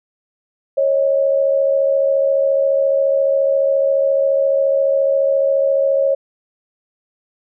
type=tone pair together; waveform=sine; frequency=548.6 / 623 Hz; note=C#5 / D#5; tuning=-18 / +2 cents; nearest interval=major second; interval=220 cents; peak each=-13 / -20 dBFS; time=0.77-6.15 s; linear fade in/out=10 ms; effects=none